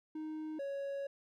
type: tone pair in turn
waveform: triangle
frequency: 311.1 / 555.9 Hz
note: D#4 / C#5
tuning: 0 / +5 cents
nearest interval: minor seventh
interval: 1005 cents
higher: second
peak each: -37 / -35 dBFS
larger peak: second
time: 0.15-0.59 / 0.59-1.07 s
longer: second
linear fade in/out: 5 ms
effects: none